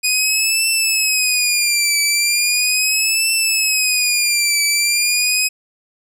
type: tone with vibrato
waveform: 15% pulse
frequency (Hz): 2481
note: D#7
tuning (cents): -6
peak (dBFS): -7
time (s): 0.03-5.49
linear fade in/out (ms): 20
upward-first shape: triangle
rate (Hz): 0.38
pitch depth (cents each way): 130
effects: none